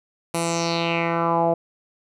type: tone with low-pass filter sweep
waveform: 10% pulse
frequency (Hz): 168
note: E3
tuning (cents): +33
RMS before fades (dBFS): -22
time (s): 0.34-1.54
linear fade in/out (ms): 5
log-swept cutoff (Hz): 11000 to 630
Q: 3.5
effects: none